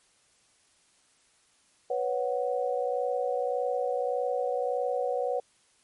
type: chord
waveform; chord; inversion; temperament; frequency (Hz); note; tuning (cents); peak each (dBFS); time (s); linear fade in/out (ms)
sine; B suspended second; none; just; 493.9 / 555.6 / 740.8; B4 / C#5 / F#5; 0 / +4 / +2; -29 / -31 / -32; 1.9-5.4; 5
effects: white hiss -65 dBFS RMS until 5.83 s + MP3 48 kbps